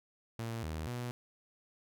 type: tone with pitch steps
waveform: sawtooth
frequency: 114.7 / 78.9 / 121.8 Hz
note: A#2 / D#2 / B2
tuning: -28 / +25 / -24 cents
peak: -33 dBFS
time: 0.39-1.11 s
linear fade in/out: 0 ms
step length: 240 ms
effects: none